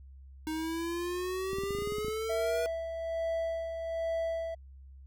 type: exponential sweep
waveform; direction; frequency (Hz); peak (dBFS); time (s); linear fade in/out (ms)
square; up; 311.2 to 483.9; -33; 0.47-2.66; 0
type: clicks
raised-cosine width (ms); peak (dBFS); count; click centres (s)
3; -27; 12; 1.532 / 1.585 / 1.636 / 1.707 / 1.75 / 1.787 / 1.822 / 1.874 / 1.922 / 1.984 / 2.047 / 2.083
type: tone with tremolo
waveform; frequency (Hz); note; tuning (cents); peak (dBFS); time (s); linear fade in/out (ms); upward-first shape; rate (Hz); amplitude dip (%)
triangle; 659.3; E5; 0; -27; 2.29-4.55; 10; sine; 1.2; 50
effects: added 67 Hz sine -48 dBFS peak until 5.06 s